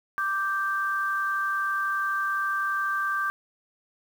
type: tone pair together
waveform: sine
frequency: 1174.7 / 1568 Hz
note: D6 / G6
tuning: 0 / 0 cents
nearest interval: perfect fourth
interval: 500 cents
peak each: -27 dBFS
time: 0.18-3.3 s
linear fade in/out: 0 ms
effects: 8-bit